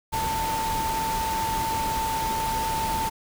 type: tone in noise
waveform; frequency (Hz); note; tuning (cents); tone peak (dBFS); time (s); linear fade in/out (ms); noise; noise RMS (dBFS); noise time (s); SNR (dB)
sine; 892; A5; +23; -25; 0.12-3.1; 20; pink; -31; 0.12-3.1; +3
effects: none